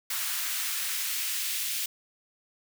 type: noise with high-pass filter sweep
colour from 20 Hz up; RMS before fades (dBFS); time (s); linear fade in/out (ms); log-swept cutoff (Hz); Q
white; -31; 0.1-1.86; 5; 1300 to 2600; 1.1
effects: none